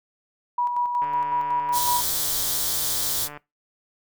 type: tone with tremolo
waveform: sine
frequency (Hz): 970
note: B5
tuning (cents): -31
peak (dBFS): -20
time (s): 0.58-2.01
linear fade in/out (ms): 5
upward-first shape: square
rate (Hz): 5.4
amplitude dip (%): 40
type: click train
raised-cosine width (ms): 0.5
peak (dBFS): -24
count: 347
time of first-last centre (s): 1.02-3.374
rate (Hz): 147
type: band-stop noise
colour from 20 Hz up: white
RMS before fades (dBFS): -25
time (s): 1.72-3.29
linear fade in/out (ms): 50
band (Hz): 110 to 3100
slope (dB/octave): 96
effects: noise-tail reverb RT60 0.2 s tail -20 dB re dry